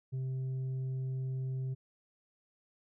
triangle tone with tanh clipping, 130.81 Hz, C3, in tune, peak -34 dBFS, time 0.12-1.75 s, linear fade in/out 20 ms, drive 8 dB, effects none

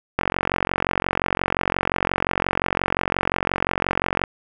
click train, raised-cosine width 0.5 ms, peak -4 dBFS, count 186, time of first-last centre 0.19-4.238 s, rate 45.7 Hz, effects none

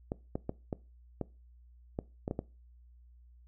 clicks, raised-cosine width 2 ms, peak -20 dBFS, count 9, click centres 0.119 / 0.355 / 0.494 / 0.728 / 1.213 / 1.989 / 2.279 / 2.311 / 2.391 s, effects noise-tail reverb RT60 0.3 s tail -21 dB re dry + added 60 Hz sine -55 dBFS peak until 3.47 s

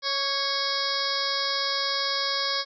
harmonic tone with a mistuned harmonic, 551 Hz, C#5, 11 cents flat, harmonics 1 / 2 / 3 / 4 / 6 / 7 / 8 / 9 / 10, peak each -35 / -32 / -34 / -36 / -35 / -34 / -32 / -30 / -35 dBFS, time 0.02-2.65 s, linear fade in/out 50 ms, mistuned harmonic 2, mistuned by +22 cents, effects none

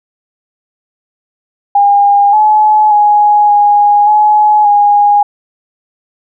sine tone with pitch steps, 810 / 853 / 833 / 825 / 845 / 822 Hz, G#5 / G#5 / G#5 / G#5 / G#5 / G#5, -43 / +46 / +5 / -12 / +30 / -18 cents, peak -4 dBFS, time 1.75-5.23 s, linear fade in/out 5 ms, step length 580 ms, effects none

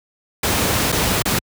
pink noise with dropouts, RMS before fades -18 dBFS, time 0.43-1.39 s, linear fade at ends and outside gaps 5 ms, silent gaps 0.92-0.924 / 1.223-1.254 s, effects high-pass 60 Hz 12 dB/octave

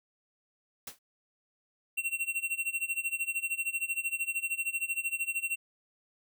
white noise with exponential decay, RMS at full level -36 dBFS, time 0.87-0.99 s, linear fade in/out 5 ms, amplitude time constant 26 ms
square tone with tremolo, 2727 Hz, F7, 42 cents flat, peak -28 dBFS, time 1.97-5.56 s, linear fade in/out 10 ms, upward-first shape sine, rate 13 Hz, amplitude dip 90%
effects none

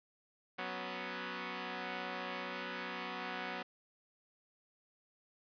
5% pulse chord, F# suspended fourth, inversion none, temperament equal, 185 / 246.9 / 277.2 Hz, F#3 / B3 / C#4, 0 / 0 / 0 cents, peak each -32 / -31 / -37 dBFS, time 0.58-3.63 s, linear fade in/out 10 ms, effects resampled to 11025 Hz

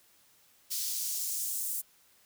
white noise with high-pass filter sweep, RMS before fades -34 dBFS, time 0.7-1.82 s, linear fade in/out 20 ms, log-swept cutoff 4400 to 9100 Hz, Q 1.3, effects white hiss -64 dBFS RMS until 2.25 s

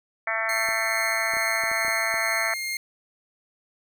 harmonic tone, 223.3 Hz, A3, 26 cents sharp, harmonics 3 / 4 / 5 / 6 / 7 / 8 / 9 / 10, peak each -31 / -36 / -36 / -32 / -35 / -30 / -30 / -32 dBFS, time 0.27-2.54 s, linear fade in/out 2 ms
sawtooth tone with tremolo, 2124 Hz, C7, 25 cents sharp, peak -23 dBFS, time 0.49-2.77 s, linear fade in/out 2 ms, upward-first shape sine, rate 2.3 Hz, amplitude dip 25%
clicks, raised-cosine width 1 ms, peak -25 dBFS, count 8, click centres 0.688 / 1.337 / 1.369 / 1.637 / 1.715 / 1.849 / 1.882 / 2.141 s
effects none

